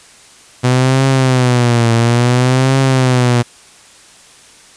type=tone with vibrato; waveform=sawtooth; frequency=124.5 Hz; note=B2; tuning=14 cents sharp; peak=-5 dBFS; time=0.63-3.43 s; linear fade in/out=20 ms; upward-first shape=triangle; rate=0.58 Hz; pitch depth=140 cents each way; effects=white hiss -42 dBFS RMS until 4.76 s + resampled to 22050 Hz